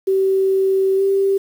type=tone with pitch glide; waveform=sine; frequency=384.5 to 391.4 Hz; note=G4 to G4; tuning=-33 to -3 cents; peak=-13 dBFS; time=0.07-1.38 s; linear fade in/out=10 ms; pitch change=+30 cents; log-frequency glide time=0.96-1.02 s; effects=7-bit